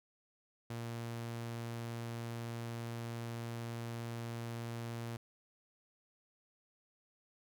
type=tone; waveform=sawtooth; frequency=116.7 Hz; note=A#2; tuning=2 cents sharp; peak=-36 dBFS; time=0.7-5.17 s; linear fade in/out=5 ms; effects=none